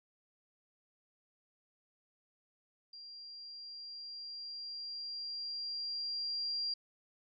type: tone with level ramp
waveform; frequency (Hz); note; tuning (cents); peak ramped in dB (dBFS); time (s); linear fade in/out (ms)
sine; 4762; D8; +23; -48 to -33; 2.93-6.74; 5
effects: none